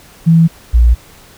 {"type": "tone pair in turn", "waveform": "sine", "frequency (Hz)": [164.81, 58.84], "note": ["E3", "A#1"], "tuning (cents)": [0, 17], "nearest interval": "octave + tritone", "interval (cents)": 1783, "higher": "first", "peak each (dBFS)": -4, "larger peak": "neither", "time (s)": [[0.26, 0.48], [0.73, 0.95]], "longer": "neither", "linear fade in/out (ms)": 20, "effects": ["pink hiss -41 dBFS RMS until 1.37 s"]}